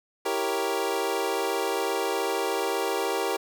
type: chord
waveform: 25% pulse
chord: E diminished seventh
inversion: none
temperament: equal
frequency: 329.6 / 392 / 466.2 / 554.4 Hz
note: E4 / G4 / Bb4 / Db5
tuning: 0 / 0 / 0 / 0 cents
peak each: -31 / -25 / -26 / -30 dBFS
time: 0.25-3.37 s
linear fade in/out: 10 ms
effects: none